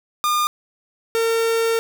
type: tone pair in turn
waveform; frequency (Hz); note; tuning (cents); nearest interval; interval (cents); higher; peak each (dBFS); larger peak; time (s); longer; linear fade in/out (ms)
45% pulse; 1211 / 455.7; D#6 / A#4; -47 / -39; octave + perfect fourth; 1692; first; -17; neither; 0.24-0.47 / 1.15-1.79; second; 0
effects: none